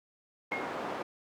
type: band-pass noise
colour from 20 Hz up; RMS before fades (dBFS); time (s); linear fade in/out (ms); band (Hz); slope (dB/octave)
white; -37; 0.51-1.03; 10; 220 to 940; 12
type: tone with exponential decay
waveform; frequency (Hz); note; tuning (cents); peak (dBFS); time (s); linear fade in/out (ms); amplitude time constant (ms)
sine; 2150; C7; +47; -29; 0.52-0.76; 0; 51
effects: none